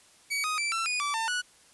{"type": "tone with pitch steps", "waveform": "sawtooth", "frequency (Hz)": [2267, 1250, 2333, 1342, 2466, 1158, 899, 1471], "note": ["C#7", "D#6", "D7", "E6", "D#7", "D6", "A5", "F#6"], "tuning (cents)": [38, 8, -12, 31, -16, -25, 37, -11], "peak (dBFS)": -24, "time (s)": [0.3, 1.42], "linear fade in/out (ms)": 20, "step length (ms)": 140, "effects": ["white hiss -58 dBFS RMS until 1.73 s", "resampled to 24000 Hz"]}